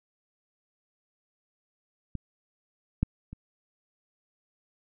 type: clicks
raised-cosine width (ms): 5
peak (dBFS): -21 / -11 / -28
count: 3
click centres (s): 2.153 / 3.03 / 3.33
effects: none